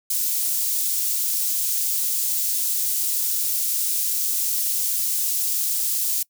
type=high-pass noise; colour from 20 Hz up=white; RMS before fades=-23 dBFS; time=0.1-6.23 s; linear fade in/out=5 ms; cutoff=6300 Hz; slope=12 dB/octave; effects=noise-tail reverb RT60 0.1 s tail -24 dB re dry